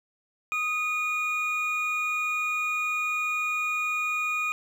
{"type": "tone pair together", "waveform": "triangle", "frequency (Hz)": [1250, 2447], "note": ["D#6", "D#7"], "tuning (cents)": [8, -29], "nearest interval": "octave", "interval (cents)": 1163, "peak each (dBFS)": [-29, -25], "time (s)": [0.52, 4.52], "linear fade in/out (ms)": 0, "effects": []}